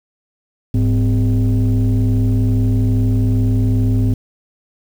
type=tone with frequency modulation; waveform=sine; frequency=106.2 Hz; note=G#2; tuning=39 cents sharp; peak=-10 dBFS; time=0.74-4.14 s; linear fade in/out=5 ms; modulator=150 Hz; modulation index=0.9; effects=tanh soft clip ceiling -9 dBFS + 7-bit